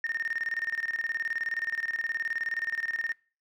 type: tone with tremolo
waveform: sine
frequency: 1832 Hz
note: A#6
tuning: 31 cents flat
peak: -25 dBFS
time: 0.04-3.13 s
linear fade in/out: 2 ms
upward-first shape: square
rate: 19 Hz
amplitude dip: 80%
effects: noise-tail reverb RT60 0.4 s tail -26 dB re dry + tanh soft clip ceiling -23 dBFS